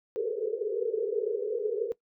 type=band-pass noise; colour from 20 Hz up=white; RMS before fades=-30 dBFS; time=0.16-1.92 s; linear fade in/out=0 ms; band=410 to 470 Hz; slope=96 dB/octave; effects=noise-tail reverb RT60 0.1 s tail -19 dB re dry